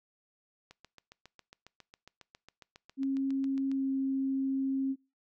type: click train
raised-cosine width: 0.2 ms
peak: -33 dBFS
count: 23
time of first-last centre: 0.71-3.715 s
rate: 7.32 Hz
type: tone with pitch glide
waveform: sine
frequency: 270.5 to 268.6 Hz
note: C#4 to C4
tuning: -42 to +46 cents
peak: -28 dBFS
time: 2.97-4.96 s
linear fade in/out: 50 ms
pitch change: -12 cents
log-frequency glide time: 3.65-3.9 s
effects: noise-tail reverb RT60 0.3 s tail -24 dB re dry